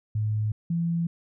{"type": "tone pair in turn", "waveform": "sine", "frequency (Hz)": [107.2, 168.78], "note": ["A2", "E3"], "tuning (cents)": [-45, 41], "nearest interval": "minor sixth", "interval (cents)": 786, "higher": "second", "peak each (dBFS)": -23, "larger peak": "neither", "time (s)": [[0.15, 0.52], [0.7, 1.07]], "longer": "neither", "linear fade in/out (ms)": 5, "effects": []}